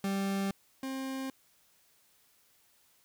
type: tone pair in turn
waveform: 40% pulse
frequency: 196 / 265.8 Hz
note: G3 / C4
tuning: 0 / +27 cents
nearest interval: perfect fourth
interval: 527 cents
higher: second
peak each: -29 / -34 dBFS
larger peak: first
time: 0.04-0.51 / 0.83-1.3 s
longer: neither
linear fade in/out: 2 ms
effects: white hiss -67 dBFS RMS until 3.04 s